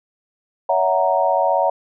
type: chord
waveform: sine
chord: F# dominant seventh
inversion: second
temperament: equal with one note detuned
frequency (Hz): 563.7 / 659.3 / 740 / 932.3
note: C#5 / E5 / F#5 / A#5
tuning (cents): +29 / 0 / 0 / 0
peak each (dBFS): -20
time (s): 0.69-1.7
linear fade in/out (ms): 5
effects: none